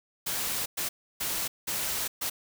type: noise bursts at uneven times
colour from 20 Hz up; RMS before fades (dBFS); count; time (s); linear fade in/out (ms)
white; -31; 5; 0.26-0.66 / 0.77-0.89 / 1.2-1.48 / 1.67-2.08 / 2.21-2.3; 10
effects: none